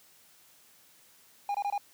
triangle tone bursts, 812 Hz, G#5, 39 cents flat, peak -26 dBFS, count 4, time 1.49-1.779 s, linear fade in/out 2 ms, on 55 ms, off 23 ms, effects white hiss -60 dBFS RMS until 1.93 s + high-pass 80 Hz 12 dB/octave

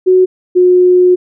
sine tone pair in turn, 370 / 362 Hz, F#4 / F#4, 0 / -38 cents, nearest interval unison, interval 38 cents, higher first, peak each -4 dBFS, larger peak neither, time 0.06-0.26 / 0.55-1.16 s, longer second, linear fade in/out 20 ms, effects none

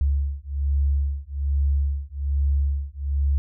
sine beating tone pair, 69.6 / 70.8 Hz, C#2 / C#2, +8 / +37 cents, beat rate 1.2 Hz, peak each -23 dBFS, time 0.01-3.38 s, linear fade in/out 0 ms, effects none

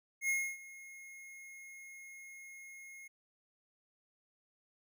square tone with ADSR envelope, 2154 Hz, C7, 50 cents sharp, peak -30 dBFS, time 0.21-3.08 s, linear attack 80 ms, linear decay 280 ms, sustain -20 dB, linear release 10 ms, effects none

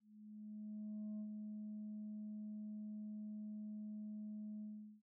sine tone with ADSR envelope, 212 Hz, G#3, 36 cents sharp, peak -40 dBFS, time 0-5.02 s, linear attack 1200 ms, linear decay 71 ms, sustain -4 dB, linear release 400 ms, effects tanh soft clip ceiling -42 dBFS

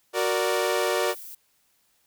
sawtooth chord, Gb augmented, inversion none, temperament equal, 370 / 466.2 / 587.3 Hz, Gb4 / Bb4 / D5, 0 / 0 / 0 cents, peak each -23 dBFS, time 0.13-1.15 s, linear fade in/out 50 ms
violet noise, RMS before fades -41 dBFS, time 1.08-1.35 s, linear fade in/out 5 ms
effects white hiss -67 dBFS RMS until 2.06 s

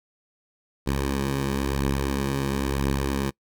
10% pulse beating tone pair, 67.7 / 68.69 Hz, C#2 / C#2, -40 / -15 cents, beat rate 0.99 Hz, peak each -23 / -16 dBFS, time 0.86-3.31 s, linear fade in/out 20 ms, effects noise-tail reverb RT60 0.1 s tail -25 dB re dry

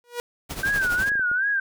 sawtooth tone with exponential growth, 481.4 Hz, B4, 44 cents flat, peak -20 dBFS, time 0.04-0.2 s, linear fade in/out 0 ms, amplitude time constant 34 ms
pink noise with tremolo, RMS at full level -30 dBFS, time 0.49-1.1 s, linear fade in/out 20 ms, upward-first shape triangle, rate 12 Hz, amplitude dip 75%
sine tone with vibrato, 1543 Hz, G6, 28 cents flat, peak -20 dBFS, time 0.63-1.6 s, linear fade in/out 5 ms, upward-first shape sine, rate 2.6 Hz, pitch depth 130 cents each way
clicks, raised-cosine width 2 ms, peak -27 dBFS, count 4, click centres 1.118 / 1.155 / 1.195 / 1.315 s
effects none

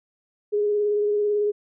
sine tone with vibrato, 415.3 Hz, G#4, in tune, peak -19 dBFS, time 0.52-1.52 s, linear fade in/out 20 ms, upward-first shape sine, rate 18 Hz, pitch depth 20 cents each way, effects none

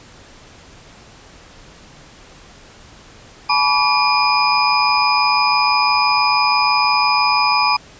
sine tone cluster, 853 / 979 / 1145 / 2422 / 4997 Hz, G#5 / B5 / D6 / D#7 / D#8, +46 / -15 / -44 / -47 / +7 cents, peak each -19 dBFS, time 3.49-7.77 s, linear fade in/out 10 ms, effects pink hiss -43 dBFS RMS until 7.99 s + resampled to 16000 Hz

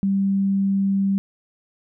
sine tone, 195.9 Hz, G3, 1 cent flat, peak -17 dBFS, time 0.03-1.18 s, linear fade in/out 0 ms, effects none

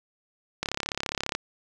click train, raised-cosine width 0.2 ms, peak -10 dBFS, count 26, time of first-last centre 0.63-1.35 s, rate 34.7 Hz, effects none

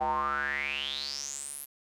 square tone with band-pass filter sweep, 70.3 Hz, C#2, 25 cents sharp, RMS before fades -33 dBFS, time 0-1.66 s, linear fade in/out 20 ms, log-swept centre 780 to 12000 Hz, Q 10, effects none

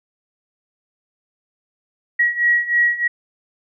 sine beating tone pair, 1909 / 1912.2 Hz, A#6 / A#6, +41 / +44 cents, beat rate 3.2 Hz, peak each -19 / -16 dBFS, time 2.19-3.08 s, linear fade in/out 10 ms, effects none

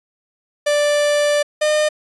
45% pulse tone pair in turn, 587.3 / 607.7 Hz, D5 / D#5, 0 / -41 cents, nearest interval minor second, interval 59 cents, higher second, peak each -14 dBFS, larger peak neither, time 0.66-1.43 / 1.61-1.89 s, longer first, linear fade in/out 10 ms, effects resampled to 24000 Hz

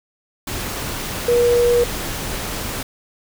sine tone in noise, 480 Hz, B4, 49 cents flat, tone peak -12 dBFS, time 1.28-1.84 s, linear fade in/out 5 ms, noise pink, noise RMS -26 dBFS, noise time 0.47-2.83 s, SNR +11 dB, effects none

